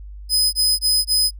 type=tone bursts; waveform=sawtooth; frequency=5030 Hz; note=D#8; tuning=18 cents sharp; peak=-12 dBFS; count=4; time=0.29-1.31 s; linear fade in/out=50 ms; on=240 ms; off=20 ms; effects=noise-tail reverb RT60 0.1 s tail -23 dB re dry + added 50 Hz sine -33 dBFS peak until 1.39 s